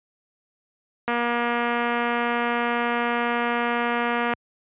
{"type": "click train", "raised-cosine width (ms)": 0.5, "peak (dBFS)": -10, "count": 776, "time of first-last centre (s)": [1.08, 4.336], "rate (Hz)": 238, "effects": ["high-pass 80 Hz 12 dB/octave", "resampled to 8000 Hz"]}